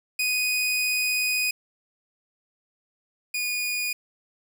sawtooth tone pair in turn, 2489 / 2455 Hz, D#7 / D#7, 0 / -24 cents, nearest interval unison, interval 24 cents, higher first, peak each -19 / -22 dBFS, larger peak first, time 0.19-1.51 / 3.34-3.93 s, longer first, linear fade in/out 5 ms, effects 9-bit

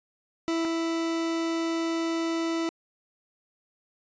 40% pulse tone pair in turn, 330 / 330 Hz, E4 / E4, +2 / +2 cents, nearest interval unison, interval 0 cents, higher neither, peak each -24 / -25 dBFS, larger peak first, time 0.48-0.65 / 0.65-2.69 s, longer second, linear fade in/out 0 ms, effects resampled to 16000 Hz

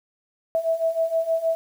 sine beating tone pair, 651 / 657.4 Hz, E5 / E5, -22 / -5 cents, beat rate 6.4 Hz, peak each -25 / -22 dBFS, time 0.55-1.55 s, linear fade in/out 0 ms, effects 8-bit

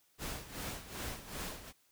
pink noise with tremolo, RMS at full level -40 dBFS, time 0.18-1.73 s, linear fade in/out 50 ms, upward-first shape sine, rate 2.6 Hz, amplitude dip 75%, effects white hiss -71 dBFS RMS until 1.91 s

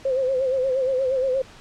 sine tone with vibrato, 523.3 Hz, C5, in tune, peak -19 dBFS, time 0.05-1.42 s, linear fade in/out 5 ms, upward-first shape sine, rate 8.5 Hz, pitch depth 66 cents each way, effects pink hiss -46 dBFS RMS until 1.6 s + low-pass 6000 Hz 12 dB/octave

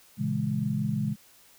sine chord, A# half-diminished seventh, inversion none, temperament equal, 116.54 / 138.59 / 164.81 / 207.7 Hz, A#2 / C#3 / E3 / G#3, 0 / 0 / 0 / 0 cents, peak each -34 / -30 / -33 / -29 dBFS, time 0.17-1.16 s, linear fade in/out 50 ms, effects white hiss -57 dBFS RMS until 1.58 s

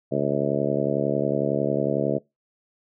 harmonic tone, 71 Hz, C#2, 42 cents sharp, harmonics 2 / 3 / 4 / 5 / 6 / 7 / 8 / 9, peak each -29 / -29 / -29 / -29 / -29 / -29 / -29 / -29 dBFS, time 0.11-2.19 s, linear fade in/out 20 ms, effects noise-tail reverb RT60 0.2 s tail -22 dB re dry

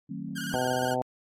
sine chord, D# diminished seventh, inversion none, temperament just, 155.56 / 186.68 / 224 / 268.8 Hz, D#3 / F#3 / A3 / C4, 0 / +16 / +31 / +47 cents, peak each -40 / -38 / -39 / -39 dBFS, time 0.09-0.57 s, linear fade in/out 10 ms
sawtooth tone with vibrato, 1524 Hz, G6, 49 cents flat, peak -31 dBFS, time 0.35-0.95 s, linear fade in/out 20 ms, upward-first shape square, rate 17 Hz, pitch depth 75 cents each way
harmonic tone, 126.6 Hz, B2, 43 cents sharp, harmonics 1 / 2 / 3 / 4 / 5 / 6 / 7, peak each -37 / -34 / -37 / -32 / -32 / -31 / -36 dBFS, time 0.54-1.02 s, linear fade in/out 0 ms
effects AAC 48 kbps

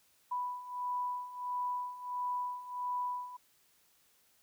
sine beating tone pair, 987.8 / 989.3 Hz, B5 / B5, 0 / +3 cents, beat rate 1.5 Hz, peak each -40 / -36 dBFS, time 0.31-3.37 s, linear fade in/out 10 ms, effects white hiss -69 dBFS RMS until 4.42 s

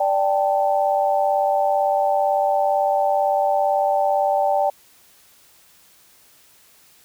sine chord, D suspended fourth, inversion none, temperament just, 587.3 / 783.1 / 881 Hz, D5 / G5 / A5, 0 / -2 / +2 cents, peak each -20 / -19 / -25 dBFS, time 0-4.7 s, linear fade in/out 5 ms, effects white hiss -53 dBFS RMS until 7.04 s

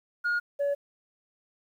sine tone pair in turn, 1431 / 567.9 Hz, F6 / C#5, +42 / +42 cents, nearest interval octave + major third, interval 1600 cents, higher first, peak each -22 dBFS, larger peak neither, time 0.24-0.4 / 0.59-0.75 s, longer neither, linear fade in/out 20 ms, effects tanh soft clip ceiling -23 dBFS + 10-bit

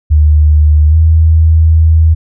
sine tone with pitch glide, 75.7 to 80.16 Hz, D#2 to E2, -47 to -48 cents, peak -3 dBFS, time 0.1-2.15 s, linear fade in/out 20 ms, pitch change +99 cents, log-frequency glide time 0.89-0.95 s, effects none

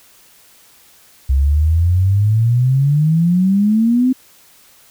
sine exponential sweep, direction up, 65.41 to 261.6 Hz, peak -10 dBFS, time 1.29-4.13 s, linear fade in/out 10 ms, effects white hiss -48 dBFS RMS until 4.9 s

